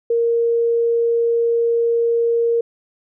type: tone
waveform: sine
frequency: 466 Hz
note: A#4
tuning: 1 cent flat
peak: -14 dBFS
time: 0.1-2.61 s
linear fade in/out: 5 ms
effects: none